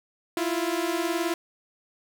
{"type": "beating tone pair", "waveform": "sawtooth", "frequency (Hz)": [329.6, 348.6], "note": ["E4", "F4"], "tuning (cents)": [0, -3], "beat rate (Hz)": 19, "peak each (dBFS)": -24, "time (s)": [0.37, 1.34], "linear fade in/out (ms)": 2, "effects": []}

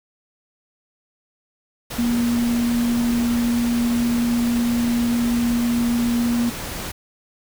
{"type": "tone in noise", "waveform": "sine", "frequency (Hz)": 237.4, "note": "A#3", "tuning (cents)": 32, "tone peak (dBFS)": -17, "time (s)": [1.98, 6.5], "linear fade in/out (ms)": 10, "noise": "pink", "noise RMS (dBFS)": -30, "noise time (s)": [1.9, 6.92], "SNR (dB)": 10, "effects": []}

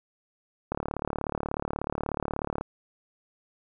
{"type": "click train", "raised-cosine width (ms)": 1, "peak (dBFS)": -15, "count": 70, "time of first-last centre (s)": [0.72, 2.61], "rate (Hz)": 36.5, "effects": []}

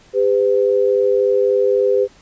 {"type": "tone pair together", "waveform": "sine", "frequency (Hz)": [401.4, 505], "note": ["G4", "B4"], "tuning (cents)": [41, 39], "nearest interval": "major third", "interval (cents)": 398, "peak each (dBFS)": -15, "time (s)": [0.13, 2.08], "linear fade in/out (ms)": 50, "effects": ["pink hiss -49 dBFS RMS until 2.21 s", "resampled to 16000 Hz"]}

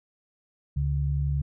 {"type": "tone pair together", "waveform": "sine", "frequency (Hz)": [70.8, 141.6], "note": ["C#2", "C#3"], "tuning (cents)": [37, 37], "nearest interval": "octave", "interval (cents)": 1200, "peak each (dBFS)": -26, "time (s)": [0.76, 1.42], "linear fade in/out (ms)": 10, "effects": []}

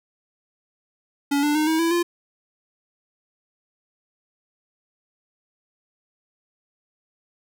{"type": "tone with pitch steps", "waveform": "square", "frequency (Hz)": [283.4, 294.9, 306.9, 319.4, 332.4, 345.9], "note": ["C#4", "D4", "D#4", "D#4", "E4", "F4"], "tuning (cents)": [38, 7, -24, 45, 15, -17], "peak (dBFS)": -19, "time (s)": [1.31, 2.03], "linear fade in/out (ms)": 10, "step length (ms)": 120, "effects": []}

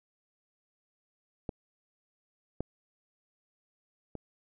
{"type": "clicks", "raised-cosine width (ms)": 2, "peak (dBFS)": [-21, -19, -26], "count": 3, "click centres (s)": [1.492, 2.606, 4.153], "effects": []}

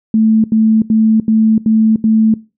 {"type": "tone bursts", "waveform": "sine", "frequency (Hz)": 220, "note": "A3", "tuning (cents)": 0, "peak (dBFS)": -7, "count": 6, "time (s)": [0.14, 2.34], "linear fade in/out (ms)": 2, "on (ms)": 300, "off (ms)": 80, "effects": ["noise-tail reverb RT60 0.3 s tail -21 dB re dry"]}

